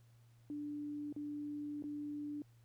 sine tone with dropouts, 293.7 Hz, D4, in tune, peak -40 dBFS, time 0.5-2.42 s, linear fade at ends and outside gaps 1 ms, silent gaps 1.126-1.163 / 1.824-1.839 s, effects added 117 Hz sine -62 dBFS peak until 2.64 s + pink hiss -75 dBFS RMS until 2.64 s

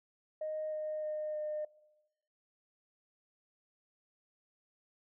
sine tone with pitch steps, 620 / 615.7 / 611.5 / 607.2 Hz, D#5 / D#5 / D#5 / D#5, -6 / -18 / -30 / -42 cents, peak -34 dBFS, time 0.41-1.65 s, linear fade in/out 5 ms, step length 310 ms, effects noise-tail reverb RT60 1.0 s tail -21 dB re dry + tanh soft clip ceiling -30 dBFS

